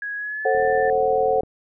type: tone with pitch glide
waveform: sine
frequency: 1661.2 to 1770.2 Hz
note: G#6 to A6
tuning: 0 to +10 cents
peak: -26 dBFS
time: 0.02-0.9 s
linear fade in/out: 2 ms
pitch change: +110 cents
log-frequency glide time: 0.16-0.59 s
type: chord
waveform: sine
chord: F# diminished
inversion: first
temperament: just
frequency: 444 / 532.8 / 740 Hz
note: A4 / C5 / F#5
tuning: +16 / +31 / 0 cents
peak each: -21 dBFS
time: 0.45-1.41 s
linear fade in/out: 5 ms
type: click train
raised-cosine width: 2 ms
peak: -26 dBFS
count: 36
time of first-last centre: 0.55-1.434 s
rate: 39.6 Hz
effects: none